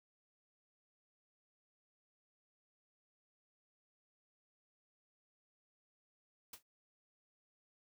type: noise with exponential decay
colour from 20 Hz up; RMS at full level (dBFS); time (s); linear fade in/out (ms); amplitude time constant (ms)
white; -45; 6.53-6.63; 5; 20
effects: none